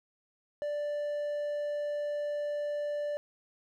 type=tone; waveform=triangle; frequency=587.3 Hz; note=D5; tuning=in tune; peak=-29 dBFS; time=0.62-3.17 s; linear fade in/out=0 ms; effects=none